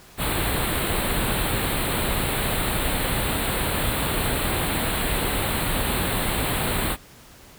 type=band-stop noise; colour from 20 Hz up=pink; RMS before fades=-24 dBFS; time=0.17-6.97 s; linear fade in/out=50 ms; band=4300 to 7900 Hz; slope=96 dB/octave; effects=pink hiss -48 dBFS RMS until 7.58 s